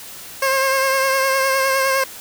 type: tone with vibrato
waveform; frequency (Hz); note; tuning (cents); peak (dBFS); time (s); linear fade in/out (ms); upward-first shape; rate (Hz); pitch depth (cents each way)
15% pulse; 535; C5; +38; -9; 0.42-2.04; 5; triangle; 9.8; 33
effects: white hiss -36 dBFS RMS until 2.2 s